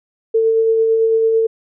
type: tone with tremolo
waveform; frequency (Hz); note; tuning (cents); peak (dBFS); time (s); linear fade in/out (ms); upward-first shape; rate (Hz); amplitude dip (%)
sine; 448.6; A4; +34; -10; 0.34-1.47; 10; sine; 9; 25
effects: none